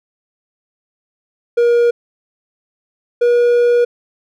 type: tone pair in turn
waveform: triangle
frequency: 474.8 / 480.6 Hz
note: A#4 / B4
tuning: +32 / -47 cents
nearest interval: unison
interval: 21 cents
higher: second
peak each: -7 dBFS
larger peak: neither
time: 1.57-1.91 / 3.21-3.85 s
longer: second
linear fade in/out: 10 ms
effects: none